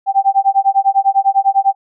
sine tone with tremolo, 784 Hz, G5, in tune, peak -6 dBFS, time 0.06-1.75 s, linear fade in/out 50 ms, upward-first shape sine, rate 10 Hz, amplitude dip 100%, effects none

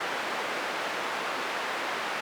white band-pass noise, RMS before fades -32 dBFS, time 0-2.21 s, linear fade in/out 10 ms, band 350 to 1800 Hz, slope 12 dB/octave, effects none

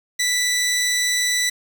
15% pulse tone, 1975.5 Hz, B6, in tune, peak -12 dBFS, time 0.19-1.5 s, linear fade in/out 10 ms, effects 7-bit

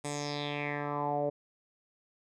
10% pulse tone with low-pass filter sweep, 145.7 Hz, D3, 13 cents flat, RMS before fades -34 dBFS, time 0.04-1.3 s, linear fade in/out 10 ms, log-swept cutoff 8900 to 530 Hz, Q 4.5, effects none

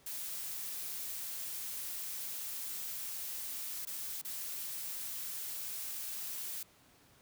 blue noise with dropouts, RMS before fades -41 dBFS, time 0.06-6.63 s, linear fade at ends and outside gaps 5 ms, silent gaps 3.852-3.87 / 4.216-4.248 s, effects pink hiss -64 dBFS RMS until 7.21 s + high-pass 60 Hz 12 dB/octave

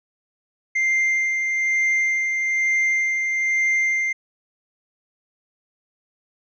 triangle tone with tremolo, 2096 Hz, C7, 2 cents sharp, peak -15 dBFS, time 0.75-4.13 s, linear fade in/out 10 ms, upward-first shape sine, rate 1.1 Hz, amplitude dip 35%, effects resampled to 16000 Hz

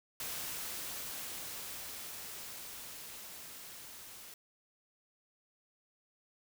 white noise with level ramp, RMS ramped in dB -40 to -51 dBFS, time 0.2-4.34 s, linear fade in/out 2 ms, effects none

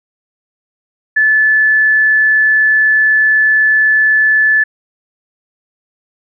sine tone, 1736 Hz, A6, 24 cents flat, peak -7 dBFS, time 1.16-4.64 s, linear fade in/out 10 ms, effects none

